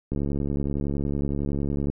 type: click train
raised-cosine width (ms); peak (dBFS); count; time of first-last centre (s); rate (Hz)
3; -15; 127; 0.12-1.9; 70.8
effects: none